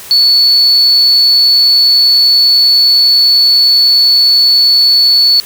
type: tone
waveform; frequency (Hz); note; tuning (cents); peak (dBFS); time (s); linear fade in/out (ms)
sine; 4435; C#8; 0; -3; 0.11-5.4; 0
effects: tanh soft clip ceiling -1 dBFS + white hiss -30 dBFS RMS until 5.45 s